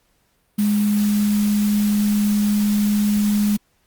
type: tone in noise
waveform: sine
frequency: 207.7 Hz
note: G#3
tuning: in tune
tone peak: -15 dBFS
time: 0.58-3.57 s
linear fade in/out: 10 ms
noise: white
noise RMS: -32 dBFS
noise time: 0.58-3.57 s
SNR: +14 dB
effects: pink hiss -64 dBFS RMS until 3.86 s + Opus 48 kbps